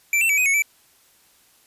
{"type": "tone with pitch steps", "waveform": "square", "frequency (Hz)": [2339, 2688, 2293, 2507, 2206, 2316], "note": ["D7", "E7", "D7", "D#7", "C#7", "D7"], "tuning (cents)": [-8, 33, -42, 12, -9, -25], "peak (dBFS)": -17, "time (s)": [0.13, 0.622], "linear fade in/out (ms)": 2, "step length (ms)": 82, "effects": ["white hiss -57 dBFS RMS until 1.66 s", "resampled to 32000 Hz"]}